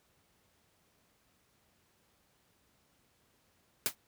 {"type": "noise with exponential decay", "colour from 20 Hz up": "white", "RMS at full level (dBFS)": -26, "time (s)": [3.86, 3.95], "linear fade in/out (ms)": 0, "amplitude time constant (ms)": 18, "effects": ["pink hiss -71 dBFS RMS until 4.07 s", "high-pass 60 Hz 12 dB/octave"]}